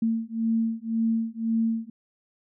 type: beating tone pair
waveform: sine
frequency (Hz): 225.2 / 227.1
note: A3 / A#3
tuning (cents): +40 / -45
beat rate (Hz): 1.9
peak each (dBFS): -26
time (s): 0.02-1.9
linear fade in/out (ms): 5
effects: none